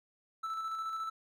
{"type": "tone with tremolo", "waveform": "triangle", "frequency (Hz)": 1318.5, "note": "E6", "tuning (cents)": 0, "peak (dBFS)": -32, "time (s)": [0.43, 1.1], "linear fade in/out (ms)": 10, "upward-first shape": "square", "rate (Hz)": 14, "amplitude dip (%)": 30, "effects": []}